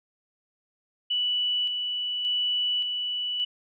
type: tone with tremolo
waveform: sine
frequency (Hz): 2960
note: F#7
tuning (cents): 0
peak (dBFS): -23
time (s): 1.1-3.45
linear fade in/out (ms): 10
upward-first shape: square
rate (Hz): 0.87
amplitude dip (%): 35
effects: none